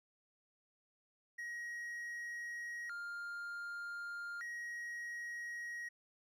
triangle tone with vibrato, 1630 Hz, G#6, 33 cents flat, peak -40 dBFS, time 1.38-5.89 s, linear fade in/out 10 ms, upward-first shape square, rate 0.33 Hz, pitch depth 260 cents each way, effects none

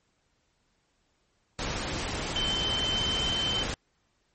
sine tone in noise, 3083 Hz, G7, 29 cents flat, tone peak -27 dBFS, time 2.36-3.63 s, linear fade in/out 0 ms, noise pink, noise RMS -32 dBFS, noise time 1.59-3.74 s, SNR +2 dB, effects pink hiss -72 dBFS RMS until 4.34 s + MP3 32 kbps

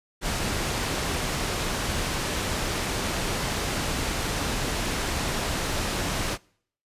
pink low-pass noise, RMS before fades -28 dBFS, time 0.21-6.38 s, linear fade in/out 50 ms, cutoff 8900 Hz, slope 12 dB/octave, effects noise-tail reverb RT60 0.6 s tail -25 dB re dry + resampled to 32000 Hz

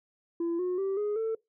sine tone with pitch steps, 338.1 / 362.4 / 388.4 / 416.2 / 446.1 Hz, E4 / F#4 / G4 / G#4 / A4, +44 / -36 / -16 / +4 / +24 cents, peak -25 dBFS, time 0.4-1.35 s, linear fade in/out 5 ms, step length 190 ms, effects noise-tail reverb RT60 0.2 s tail -24 dB re dry + tanh soft clip ceiling -26 dBFS

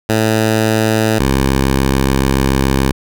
10% pulse tone pair in turn, 110 / 66.97 Hz, A2 / C2, 0 / +41 cents, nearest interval major sixth, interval 859 cents, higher first, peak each -3 dBFS, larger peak neither, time 0.09-1.19 / 1.19-2.92 s, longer second, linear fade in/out 5 ms, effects none

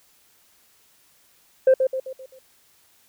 sine tone with echo, 523.3 Hz, C5, in tune, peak -9 dBFS, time 1.67-1.74 s, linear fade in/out 5 ms, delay 130 ms, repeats 5, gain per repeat -7 dB, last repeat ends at 2.39 s, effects tanh soft clip ceiling -9 dBFS + white hiss -59 dBFS RMS until 3.08 s

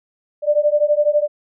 sine beating tone pair, 587.3 / 599.3 Hz, D5 / D5, 0 / +35 cents, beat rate 12 Hz, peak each -16 dBFS, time 0.42-1.28 s, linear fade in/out 50 ms, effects none

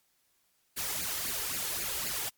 white noise with flanger, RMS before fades -34 dBFS, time 0.76-2.3 s, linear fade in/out 20 ms, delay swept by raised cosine 0.42 to 2.42 ms, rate 3.8 Hz, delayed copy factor +0.7, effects white hiss -72 dBFS RMS until 2.37 s + MP3 96 kbps

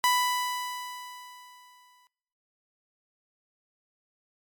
sawtooth tone with exponential decay, 992 Hz, B5, 7 cents sharp, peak -16 dBFS, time 0.04-2.07 s, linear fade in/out 0 ms, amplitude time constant 440 ms, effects noise-tail reverb RT60 0.9 s tail -26 dB re dry + MP3 96 kbps

